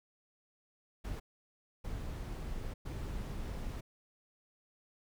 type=noise bursts at uneven times; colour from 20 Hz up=brown; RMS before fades=-40 dBFS; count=3; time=1.04-1.2 / 1.84-2.74 / 2.85-3.81 s; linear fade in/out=10 ms; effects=none